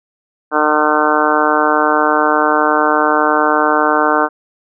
harmonic tone, 151.7 Hz, D#3, 44 cents flat, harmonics 2 / 3 / 4 / 5 / 6 / 7 / 8 / 9 / 10, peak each -19 / -19 / -19 / -19 / -19 / -19 / -19 / -19 / -19 dBFS, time 0.51-4.29 s, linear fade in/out 50 ms, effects none

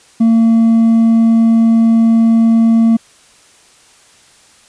sine tone with hard clipping, 227.4 Hz, A#3, 43 cents flat, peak -7 dBFS, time 0.2-2.97 s, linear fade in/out 10 ms, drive 2 dB, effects white hiss -46 dBFS RMS until 4.68 s + resampled to 22050 Hz

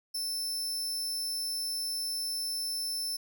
sawtooth tone, 5300 Hz, E8, 9 cents sharp, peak -29 dBFS, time 0.14-3.17 s, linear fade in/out 10 ms, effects none

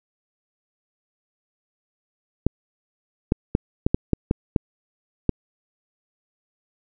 clicks, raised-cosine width 3 ms, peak -4 dBFS, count 9, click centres 2.466 / 3.321 / 3.551 / 3.865 / 3.945 / 4.133 / 4.311 / 4.562 / 5.293 s, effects none

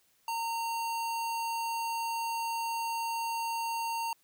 square tone, 919 Hz, A#5, 25 cents flat, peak -32 dBFS, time 0.28-4.13 s, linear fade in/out 2 ms, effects white hiss -69 dBFS RMS until 4.23 s

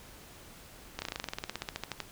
slowing click train, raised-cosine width 0.2 ms, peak -17 dBFS, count 20, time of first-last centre 0.99-2.003 s, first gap 30 ms, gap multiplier 1.06, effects pink hiss -52 dBFS RMS until 2.11 s

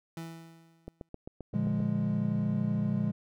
30% pulse tone with exponential decay, 164.81 Hz, E3, in tune, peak -34 dBFS, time 0.17-1.09 s, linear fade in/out 2 ms, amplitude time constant 200 ms
click train, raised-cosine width 2 ms, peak -27 dBFS, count 8, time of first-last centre 0.88-1.802 s, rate 7.59 Hz
triangle chord, Bb dominant seventh, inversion none, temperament equal, 116.54 / 146.83 / 174.61 / 207.7 Hz, Bb2 / D3 / F3 / Ab3, 0 / 0 / 0 / 0 cents, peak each -32 / -32 / -32 / -28 dBFS, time 1.53-3.12 s, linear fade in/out 20 ms
effects none

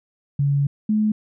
sine tone pair in turn, 141.3 / 214 Hz, C#3 / A3, +34 / -48 cents, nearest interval perfect fifth, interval 718 cents, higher second, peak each -16 dBFS, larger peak neither, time 0.39-0.67 / 0.89-1.12 s, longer first, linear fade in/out 5 ms, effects none

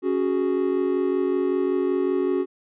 triangle chord, C# suspended fourth, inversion none, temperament equal, 277.2 / 370 / 415.3 Hz, C#4 / F#4 / G#4, 0 / 0 / 0 cents, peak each -24 / -20 / -26 dBFS, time 0.02-2.46 s, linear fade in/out 50 ms, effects resampled to 8000 Hz

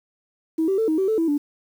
sine tone with pitch steps, 321.3 / 386.3 / 445.2 / 314.5 / 383.1 / 439.1 / 328.8 / 290.8 Hz, E4 / G4 / A4 / D#4 / G4 / A4 / E4 / D4, -44 / -25 / +20 / +19 / -40 / -4 / -4 / -17 cents, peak -17 dBFS, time 0.58-1.38 s, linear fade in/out 10 ms, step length 100 ms, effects tanh soft clip ceiling -13 dBFS + 8-bit

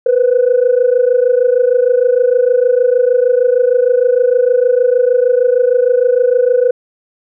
sine tone pair together, 482.5 / 509 Hz, B4 / C5, -40 / -48 cents, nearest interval minor second, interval 92 cents, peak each -10 dBFS, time 0.06-6.71 s, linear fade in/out 5 ms, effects tanh soft clip ceiling -3 dBFS

